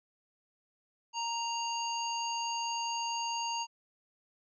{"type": "harmonic tone", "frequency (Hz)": 932.3, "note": "A#5", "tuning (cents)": 0, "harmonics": [1, 3, 5, 7], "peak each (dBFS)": [-34, -39, -41, -42], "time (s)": [1.13, 3.67], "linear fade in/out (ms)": 50, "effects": []}